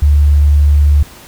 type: tone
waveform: sine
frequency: 72.9 Hz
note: D2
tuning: 12 cents flat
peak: -5 dBFS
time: 0.02-1.03 s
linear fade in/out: 5 ms
effects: pink hiss -37 dBFS RMS until 1.27 s